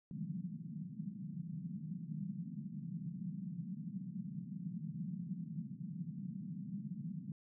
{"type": "band-pass noise", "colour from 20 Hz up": "white", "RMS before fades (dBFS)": -44, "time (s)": [0.11, 7.32], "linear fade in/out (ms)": 2, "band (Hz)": [150, 200], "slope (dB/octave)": 48, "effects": []}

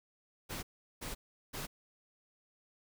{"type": "noise bursts", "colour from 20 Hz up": "pink", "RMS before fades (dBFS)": -41, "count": 3, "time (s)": [0.49, 1.67], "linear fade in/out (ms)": 20, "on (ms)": 140, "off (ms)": 380, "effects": []}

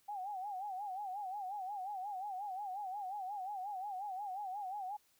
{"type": "tone with vibrato", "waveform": "sine", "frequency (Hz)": 784, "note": "G5", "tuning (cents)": 0, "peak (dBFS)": -39, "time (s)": [0.08, 4.97], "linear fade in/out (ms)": 10, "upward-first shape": "sine", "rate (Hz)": 5.6, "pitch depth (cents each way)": 120, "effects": ["white hiss -72 dBFS RMS until 5.19 s"]}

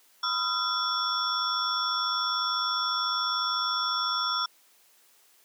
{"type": "tone cluster", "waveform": "sine", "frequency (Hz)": [1001, 1267, 1367, 3443, 5460], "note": ["B5", "D#6", "F6", "A7", "F8"], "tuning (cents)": [23, 31, -37, -38, -40], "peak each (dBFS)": [-36, -33, -30, -32, -31], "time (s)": [0.23, 4.46], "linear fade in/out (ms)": 5, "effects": ["white hiss -61 dBFS RMS until 5.44 s", "high-pass 300 Hz 12 dB/octave"]}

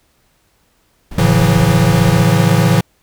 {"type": "noise", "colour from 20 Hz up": "brown", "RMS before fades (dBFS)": -25, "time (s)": [1.11, 2.23], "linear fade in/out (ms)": 5}
{"type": "chord", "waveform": "square", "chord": "F# minor seventh", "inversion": "first", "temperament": "equal with one note detuned", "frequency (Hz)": [110, 138.59, 164.81, 180.35], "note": ["A2", "C#3", "E3", "F#3"], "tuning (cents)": [0, 0, 0, -44], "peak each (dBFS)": [-15, -16, -14, -17], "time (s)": [1.18, 2.81], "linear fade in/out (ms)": 5}
{"effects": ["pink hiss -58 dBFS RMS until 3.02 s"]}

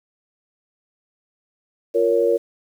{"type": "chord", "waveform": "sine", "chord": "Bb minor", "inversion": "second", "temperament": "just", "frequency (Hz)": [349.6, 466.2, 559.4], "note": ["F4", "Bb4", "Db5"], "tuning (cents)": [2, 0, 16], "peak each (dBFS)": [-22, -17, -20], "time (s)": [1.94, 2.38], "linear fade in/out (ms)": 20, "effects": ["8-bit"]}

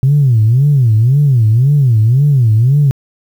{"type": "tone with vibrato", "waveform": "sine", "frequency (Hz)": 125.9, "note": "B2", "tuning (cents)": 34, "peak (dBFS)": -5, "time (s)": [0.03, 2.91], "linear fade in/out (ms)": 0, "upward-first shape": "sine", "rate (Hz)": 1.9, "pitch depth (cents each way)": 270, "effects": ["tanh soft clip ceiling -2 dBFS", "7-bit"]}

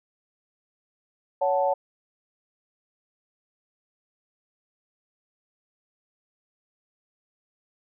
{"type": "chord", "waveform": "sine", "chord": "F# minor", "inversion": "second", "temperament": "equal with one note detuned", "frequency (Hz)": [560.2, 740, 880], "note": ["C#5", "F#5", "A5"], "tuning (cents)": [18, 0, 0], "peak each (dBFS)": [-23, -26, -26], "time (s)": [1.41, 1.74], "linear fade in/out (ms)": 10, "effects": []}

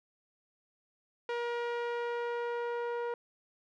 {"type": "tone with low-pass filter sweep", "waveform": "sawtooth", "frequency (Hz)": 475.5, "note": "A#4", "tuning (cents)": 34, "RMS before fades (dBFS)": -35, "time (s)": [1.29, 3.14], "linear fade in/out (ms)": 2, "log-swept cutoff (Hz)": [2700, 1300], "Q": 0.8, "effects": []}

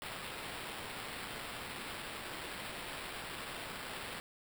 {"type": "noise with sample-and-hold", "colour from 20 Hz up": "white", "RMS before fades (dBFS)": -44, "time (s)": [0.02, 4.2], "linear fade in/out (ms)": 0, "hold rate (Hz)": 6300, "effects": []}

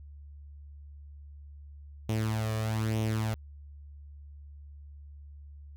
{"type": "tone with flanger", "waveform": "sawtooth", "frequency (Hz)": 110, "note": "A2", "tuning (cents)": 0, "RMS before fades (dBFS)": -30, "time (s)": [2.09, 3.34], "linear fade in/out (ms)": 0, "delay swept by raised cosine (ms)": [0.32, 1.72], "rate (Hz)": 1.1, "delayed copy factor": 0.6, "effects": ["added 72 Hz sine -45 dBFS peak until 5.76 s"]}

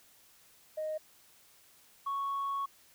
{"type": "tone pair in turn", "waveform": "sine", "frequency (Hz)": [621, 1108.5], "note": ["D#5", "C#6"], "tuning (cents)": [-3, 0], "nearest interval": "minor seventh", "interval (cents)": 1003, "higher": "second", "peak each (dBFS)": [-32, -30], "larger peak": "second", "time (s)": [[0.77, 0.98], [2.06, 2.66]], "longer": "second", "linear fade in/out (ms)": 10, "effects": ["tanh soft clip ceiling -29 dBFS", "white hiss -62 dBFS RMS until 2.94 s"]}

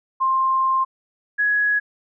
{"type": "tone pair in turn", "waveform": "sine", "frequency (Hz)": [1055, 1674.7], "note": ["C6", "G#6"], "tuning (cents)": [14, 14], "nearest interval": "minor sixth", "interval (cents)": 800, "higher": "second", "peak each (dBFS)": -16, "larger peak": "neither", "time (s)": [[0.2, 0.85], [1.38, 1.8]], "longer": "first", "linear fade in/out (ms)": 20, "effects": []}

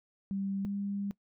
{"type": "tone pair in turn", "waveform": "sine", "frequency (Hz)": [196, 200.3], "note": ["G3", "G3"], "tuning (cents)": [0, 38], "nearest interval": "unison", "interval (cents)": 38, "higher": "second", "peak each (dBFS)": [-31, -32], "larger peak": "first", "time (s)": [[0.31, 0.65], [0.65, 1.11]], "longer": "second", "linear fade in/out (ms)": 0, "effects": ["noise-tail reverb RT60 0.1 s tail -20 dB re dry"]}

